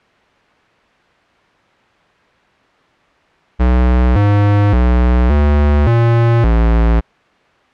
square tone with pitch steps, 62 / 102.4 / 61.3 / 73.1 / 116.8 / 56.7 Hz, B1 / G#2 / B1 / D2 / A#2 / A#1, +7 / -24 / -12 / -7 / +4 / -47 cents, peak -9 dBFS, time 3.59-7.01 s, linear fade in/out 20 ms, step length 570 ms, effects white hiss -51 dBFS RMS until 7.73 s + low-pass 2000 Hz 12 dB/octave

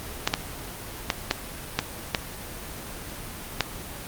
clicks, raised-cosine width 0.2 ms, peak -3 dBFS, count 7, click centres 0.275 / 0.339 / 1.102 / 1.311 / 1.79 / 2.148 / 3.607 s, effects pink hiss -37 dBFS RMS until 4.07 s + Opus 24 kbps

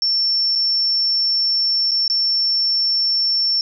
sine tone with dropouts, 5420 Hz, E8, 47 cents sharp, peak -15 dBFS, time 0.02-3.61 s, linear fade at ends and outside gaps 1 ms, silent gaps 0.553-0.557 / 1.91-1.916 / 2.079-2.099 s, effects none

